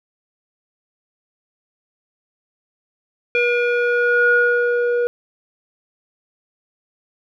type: tone with low-pass filter sweep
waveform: square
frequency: 481.6 Hz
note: B4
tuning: 44 cents flat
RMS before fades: -17 dBFS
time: 3.35-5.07 s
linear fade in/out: 0 ms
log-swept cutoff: 2400 to 980 Hz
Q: 5.5
effects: none